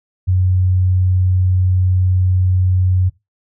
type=tone; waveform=sine; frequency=92.1 Hz; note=F#2; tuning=7 cents flat; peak=-11 dBFS; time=0.27-3.1 s; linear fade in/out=20 ms; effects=noise-tail reverb RT60 0.2 s tail -18 dB re dry